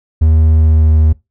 triangle tone with pitch glide, 79 to 78.05 Hz, D#2 to D#2, +27 to +6 cents, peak -4 dBFS, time 0.21-1.13 s, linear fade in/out 10 ms, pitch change -21 cents, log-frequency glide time 0.55-0.92 s, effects noise-tail reverb RT60 0.2 s tail -21 dB re dry

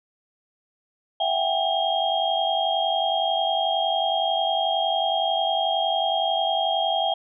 sine tone cluster, 662 / 750 / 801 / 3238 Hz, E5 / F#5 / G5 / G#7, +7 / +23 / +37 / -45 cents, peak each -26 dBFS, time 1.2-7.14 s, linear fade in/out 5 ms, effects none

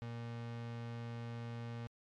35% pulse tone, 117.3 Hz, A#2, 11 cents sharp, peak -40 dBFS, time 0.02-1.87 s, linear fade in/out 0 ms, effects low-pass 4000 Hz 12 dB/octave + MP3 96 kbps

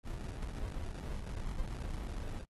brown noise with sample-and-hold, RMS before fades -40 dBFS, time 0.03-2.46 s, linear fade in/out 50 ms, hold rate 1050 Hz, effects noise-tail reverb RT60 0.1 s tail -26 dB re dry + AAC 32 kbps

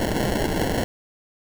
white noise with sample-and-hold, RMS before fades -23 dBFS, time 0-0.84 s, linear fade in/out 0 ms, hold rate 1225 Hz, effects none

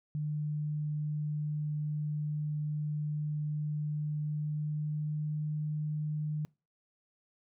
sine tone with pitch glide, 150.2 to 151.68 Hz, D3 to D#3, +39 to -44 cents, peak -31 dBFS, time 0.15-6.45 s, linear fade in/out 0 ms, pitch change +17 cents, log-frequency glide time 4.08-5.44 s, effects noise-tail reverb RT60 0.3 s tail -25 dB re dry

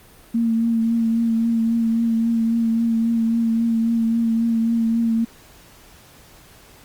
sine tone with vibrato, 228.7 Hz, A#3, 33 cents flat, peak -16 dBFS, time 0.34-5.25 s, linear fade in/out 10 ms, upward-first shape triangle, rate 3.7 Hz, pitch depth 30 cents each way, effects pink hiss -48 dBFS RMS until 6.84 s + Opus 32 kbps

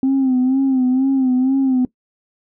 sine tone with vibrato, 261.6 Hz, C4, in tune, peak -11 dBFS, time 0.03-1.85 s, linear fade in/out 2 ms, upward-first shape sine, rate 2.1 Hz, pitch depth 64 cents each way, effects noise-tail reverb RT60 0.1 s tail -20 dB re dry + tanh soft clip ceiling -10 dBFS

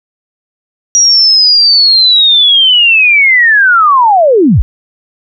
sine linear sweep, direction down, 5760 to 36.71 Hz, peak -3 dBFS, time 0.95-4.62 s, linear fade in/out 0 ms, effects none

